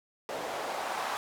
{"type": "noise with band-pass filter sweep", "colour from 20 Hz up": "white", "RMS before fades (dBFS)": -35, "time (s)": [0.29, 1.17], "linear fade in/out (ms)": 0, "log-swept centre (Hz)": [530, 940], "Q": 1.8, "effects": []}